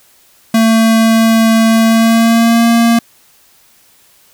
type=tone with pitch glide; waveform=square; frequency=224.8 to 232.1 Hz; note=A3 to A#3; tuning=+37 to -7 cents; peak=-7 dBFS; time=0.54-2.99 s; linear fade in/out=5 ms; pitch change=+56 cents; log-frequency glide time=1.85-2.66 s; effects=white hiss -48 dBFS RMS until 4.33 s